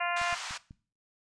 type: harmonic tone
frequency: 348.3 Hz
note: F4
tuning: 5 cents flat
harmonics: 2 / 3 / 4 / 5 / 6 / 7 / 8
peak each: -33 / -35 / -36 / -37 / -38 / -38 / -39 dBFS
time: 0-0.35 s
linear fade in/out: 10 ms
type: band-pass noise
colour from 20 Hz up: pink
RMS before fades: -39 dBFS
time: 0.16-0.58 s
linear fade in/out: 10 ms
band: 890 to 7600 Hz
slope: 24 dB/octave
type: clicks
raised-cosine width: 5 ms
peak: -35 dBFS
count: 4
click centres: 0.215 / 0.327 / 0.509 / 0.709 s
effects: noise-tail reverb RT60 0.4 s tail -19 dB re dry + resampled to 22050 Hz